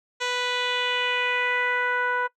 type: tone with low-pass filter sweep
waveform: 10% pulse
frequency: 493.9 Hz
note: B4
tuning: in tune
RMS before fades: -25 dBFS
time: 0.2-2.28 s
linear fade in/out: 20 ms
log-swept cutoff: 5100 to 1300 Hz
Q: 2.6
effects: noise-tail reverb RT60 0.1 s tail -21 dB re dry